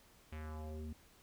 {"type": "tone with low-pass filter sweep", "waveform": "square", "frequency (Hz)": 77.7, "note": "D#2", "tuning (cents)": -2, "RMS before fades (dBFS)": -45, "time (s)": [0.32, 0.93], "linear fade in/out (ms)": 5, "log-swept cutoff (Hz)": [2700, 230], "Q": 2.3, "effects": ["pink hiss -65 dBFS RMS until 1.22 s"]}